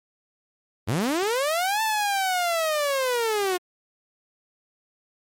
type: linear two-way sweep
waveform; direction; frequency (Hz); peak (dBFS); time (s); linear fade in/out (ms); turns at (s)
sawtooth; up then down; 85.1 to 890 to 353.7; -18; 0.87-3.58; 20; 1.82
effects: MP3 64 kbps